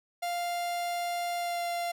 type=tone with pitch glide; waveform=45% pulse; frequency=698 to 692.8 Hz; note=F5 to F5; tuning=-1 to -14 cents; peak=-30 dBFS; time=0.22-1.92 s; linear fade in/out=10 ms; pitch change=-13 cents; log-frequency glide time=1.37-1.63 s; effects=none